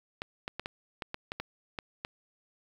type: clicks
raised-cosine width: 0.3 ms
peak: -19 dBFS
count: 10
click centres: 0.219 / 0.479 / 0.596 / 0.659 / 1.022 / 1.144 / 1.319 / 1.4 / 1.788 / 2.049 s
effects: 8-bit